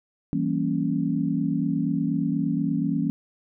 sine chord, E diminished seventh, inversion none, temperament equal with one note detuned, 164.81 / 193.3 / 233.1 / 277.2 Hz, E3 / G3 / Bb3 / Db4, 0 / -24 / 0 / 0 cents, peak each -27 / -29 / -28 / -26 dBFS, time 0.33-3.1 s, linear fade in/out 0 ms, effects none

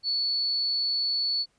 sine tone, 4435 Hz, C#8, in tune, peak -24 dBFS, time 0.03-1.46 s, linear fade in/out 50 ms, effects pink hiss -69 dBFS RMS until 1.58 s + resampled to 22050 Hz

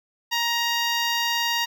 10% pulse tone with notch filter, 939 Hz, A#5, 12 cents sharp, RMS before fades -24 dBFS, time 0.31-1.66 s, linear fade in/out 20 ms, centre 10000 Hz, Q 1, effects none

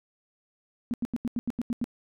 sine tone bursts, 237.9 Hz, A#3, 35 cents sharp, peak -25 dBFS, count 9, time 0.91-1.842 s, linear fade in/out 0 ms, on 28 ms, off 85 ms, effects none

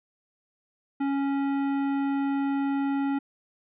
sine tone with tanh clipping, 277.2 Hz, C#4, in tune, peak -26 dBFS, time 1-3.19 s, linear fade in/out 10 ms, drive 15 dB, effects resampled to 8000 Hz

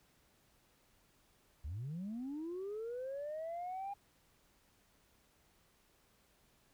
sine linear sweep, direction up, 64.3 to 811 Hz, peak -38 dBFS, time 1.64-3.94 s, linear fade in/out 10 ms, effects tanh soft clip ceiling -37 dBFS + pink hiss -71 dBFS RMS until 6.73 s

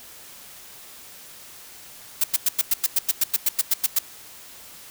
blue noise bursts, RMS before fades -19 dBFS, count 15, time 2.21-3.989 s, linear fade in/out 5 ms, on 29 ms, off 96 ms, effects white hiss -44 dBFS RMS until 4.9 s

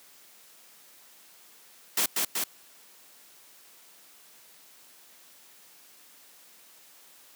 white noise with echo, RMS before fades -25 dBFS, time 1.97-2.06 s, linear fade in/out 5 ms, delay 190 ms, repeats 2, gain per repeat -2 dB, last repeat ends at 2.44 s, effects white hiss -55 dBFS RMS until 7.35 s + high-pass 200 Hz 12 dB/octave

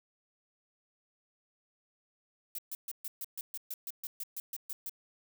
violet noise bursts, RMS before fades -39 dBFS, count 15, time 2.55-4.895 s, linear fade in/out 2 ms, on 35 ms, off 130 ms, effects none

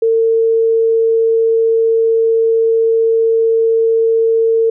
sine tone, 452.6 Hz, A4, 49 cents sharp, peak -9 dBFS, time 0.02-4.7 s, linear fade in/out 5 ms, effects none

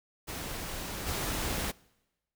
pink noise with level steps, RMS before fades -38 / -33 dBFS, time 0.27-1.72 s, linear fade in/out 20 ms, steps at 1.06 s, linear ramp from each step 20 ms, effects noise-tail reverb RT60 1.0 s tail -24 dB re dry

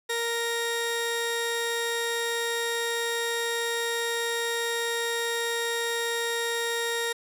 sawtooth tone pair together, 466.2 / 1864.8 Hz, A#4 / A#6, 0 / 0 cents, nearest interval 2 octaves, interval 2400 cents, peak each -25 dBFS, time 0.09-7.13 s, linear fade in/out 10 ms, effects resampled to 32000 Hz + 9-bit

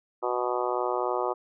harmonic tone, 123.47 Hz, B2, in tune, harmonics 3 / 4 / 5 / 6 / 7 / 8 / 9 / 10, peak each -31 / -32 / -33 / -34 / -34 / -35 / -36 / -36 dBFS, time 0.22-1.34 s, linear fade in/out 20 ms, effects none

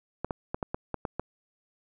clicks, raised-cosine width 1 ms, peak -16 dBFS, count 8, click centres 0.246 / 0.308 / 0.545 / 0.628 / 0.745 / 0.943 / 1.052 / 1.196 s, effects none

